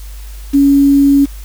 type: tone with quantisation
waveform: sine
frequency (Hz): 280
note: C#4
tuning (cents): +18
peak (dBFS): -5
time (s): 0.53-1.26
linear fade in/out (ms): 20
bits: 5
effects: added 50 Hz sine -26 dBFS peak until 1.44 s + white hiss -40 dBFS RMS until 1.44 s